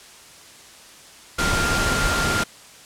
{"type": "tone in noise", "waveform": "sine", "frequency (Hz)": 1396.9, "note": "F6", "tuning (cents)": 0, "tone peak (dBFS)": -23, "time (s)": [1.38, 2.44], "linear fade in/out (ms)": 10, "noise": "pink", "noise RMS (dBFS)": -22, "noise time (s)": [1.38, 2.44], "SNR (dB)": -4, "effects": ["white hiss -45 dBFS RMS until 2.85 s", "low-pass 9000 Hz 12 dB/octave"]}